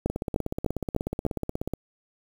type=two click trains; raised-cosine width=2 ms; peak=-15 / -11 dBFS; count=28 / 5; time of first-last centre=0.1-1.736 / 0.06-1.265 s; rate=16.5 / 3.32 Hz; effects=7-bit